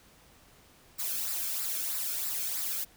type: noise with flanger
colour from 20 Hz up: blue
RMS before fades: -33 dBFS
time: 0.98-2.85 s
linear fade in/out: 20 ms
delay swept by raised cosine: 0.31 to 1.07 ms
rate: 3.1 Hz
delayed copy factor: -0.6
effects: pink hiss -59 dBFS RMS until 2.96 s